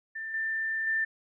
sine tone with level steps, 1784 Hz, A6, 23 cents sharp, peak -34 / -28 / -25 dBFS, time 0.15-1.05 s, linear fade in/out 10 ms, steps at 0.34 / 0.87 s, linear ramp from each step 2 ms, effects none

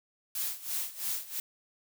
blue noise with tremolo, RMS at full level -32 dBFS, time 0.35-1.4 s, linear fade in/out 2 ms, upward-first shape sine, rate 3 Hz, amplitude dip 85%, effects none

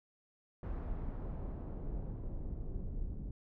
brown noise with low-pass filter sweep, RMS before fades -40 dBFS, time 0.63-3.31 s, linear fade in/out 2 ms, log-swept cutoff 1400 to 290 Hz, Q 0.78, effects none

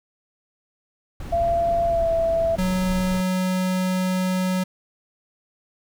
brown noise, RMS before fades -31 dBFS, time 1.2-3.21 s, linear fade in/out 2 ms
sine tone with pitch glide, 681 to 663.1 Hz, F5 to E5, -44 to +10 cents, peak -18 dBFS, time 1.32-2.56 s, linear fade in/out 10 ms, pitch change -46 cents, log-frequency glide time 1.85-2.09 s
square tone, 185 Hz, F#3, in tune, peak -21 dBFS, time 2.58-4.64 s, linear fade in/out 10 ms
effects none

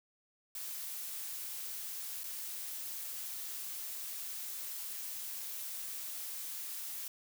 blue noise with dropouts, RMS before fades -42 dBFS, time 0.55-7.08 s, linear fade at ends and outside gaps 2 ms, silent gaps 2.235-2.24 s, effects none

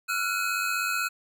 square tone cluster, 1362 / 1458 / 2538 Hz, F6 / F#6 / D#7, -44 / -26 / +34 cents, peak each -31 dBFS, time 0.08-1.09 s, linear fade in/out 20 ms, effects none

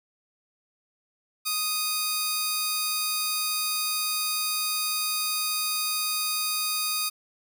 10% pulse tone pair together, 1244.5 / 4702 Hz, D#6 / D8, 0 / +1 cents, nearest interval octave + major seventh, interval 2301 cents, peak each -21 dBFS, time 1.45-7.1 s, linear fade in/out 20 ms, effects none

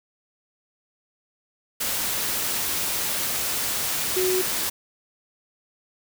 sine tone in noise, 370 Hz, F#4, in tune, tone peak -21 dBFS, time 4.16-4.42 s, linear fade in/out 10 ms, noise white, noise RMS -26 dBFS, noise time 1.8-4.7 s, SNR +2 dB, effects none

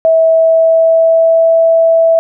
sine tone with pitch glide, 650 to 657.6 Hz, E5 to E5, -24 to -4 cents, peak -5 dBFS, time 0.05-2.19 s, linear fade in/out 0 ms, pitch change +20 cents, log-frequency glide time 0.27-1.53 s, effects none

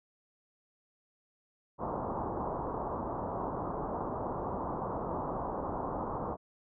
white low-pass noise, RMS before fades -36 dBFS, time 1.78-6.37 s, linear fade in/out 50 ms, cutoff 1100 Hz, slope 48 dB/octave, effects none

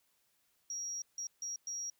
sine tone bursts at uneven times, 5670 Hz, F8, 25 cents sharp, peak -36 dBFS, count 4, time 0.7-1.02 / 1.18-1.27 / 1.42-1.56 / 1.67-1.9 s, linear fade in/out 2 ms, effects tanh soft clip ceiling -34 dBFS + white hiss -75 dBFS RMS until 1.99 s

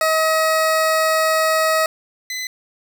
20% pulse tone pair in turn, 636 / 2019 Hz, D#5 / B6, +38 / +38 cents, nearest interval octave + minor sixth, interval 2000 cents, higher second, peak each -10 / -19 dBFS, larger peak first, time 0.01-1.86 / 2.3-2.47 s, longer first, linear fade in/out 2 ms, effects none

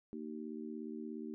harmonic tone, 77 Hz, D#2, 17 cents flat, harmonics 3 / 4 / 5, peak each -44 / -46 / -48 dBFS, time 0.13-1.34 s, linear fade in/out 0 ms, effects none

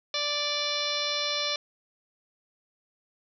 harmonic tone with a mistuned harmonic, 586 Hz, D5, 4 cents flat, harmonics 1 / 2 / 3 / 4 / 5 / 6 / 7 / 8 / 9 / 10, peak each -35 / -37 / -41 / -36 / -38 / -32 / -33 / -42 / -36 / -41 dBFS, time 0.14-1.56 s, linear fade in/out 2 ms, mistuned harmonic 10, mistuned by -47 cents, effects none

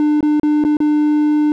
triangle tone with dropouts, 299.7 Hz, D4, 35 cents sharp, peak -9 dBFS, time 0-1.52 s, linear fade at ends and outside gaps 1 ms, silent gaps 0.207-0.228 / 0.398-0.432 / 0.639-0.649 / 0.769-0.803 s, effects none

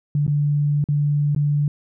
sine tone with dropouts, 146.1 Hz, D3, 9 cents flat, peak -16 dBFS, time 0.15-1.68 s, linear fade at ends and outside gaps 2 ms, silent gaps 0.266-0.278 / 0.841-0.887 / 1.349-1.362 s, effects none

